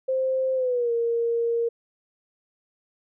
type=tone with pitch glide; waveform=sine; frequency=523.3 to 466.2 Hz; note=C5 to A#4; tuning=0 to 0 cents; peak=-21 dBFS; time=0.08-1.69 s; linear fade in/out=10 ms; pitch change=-200 cents; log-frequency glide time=0.55-0.92 s; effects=none